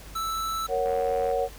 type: tone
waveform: square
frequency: 1318.5 Hz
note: E6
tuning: in tune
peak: -28 dBFS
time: 0.15-0.67 s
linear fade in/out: 10 ms
type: chord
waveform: sine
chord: F# major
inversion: first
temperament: equal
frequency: 466.2 / 554.4 / 740 Hz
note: A#4 / C#5 / F#5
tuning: 0 / 0 / 0 cents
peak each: -27 / -27 / -28 dBFS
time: 0.68-1.49 s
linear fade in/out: 50 ms
type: click train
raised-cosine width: 0.5 ms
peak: -27 dBFS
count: 40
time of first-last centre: 0.86-1.313 s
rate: 86.1 Hz
effects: added 50 Hz sine -43 dBFS peak until 1.58 s + pink hiss -47 dBFS RMS until 1.58 s